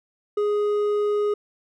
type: tone with hard clipping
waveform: sine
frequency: 415.3 Hz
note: G#4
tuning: in tune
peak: -21 dBFS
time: 0.37-1.34 s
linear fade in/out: 5 ms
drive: 5 dB
effects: none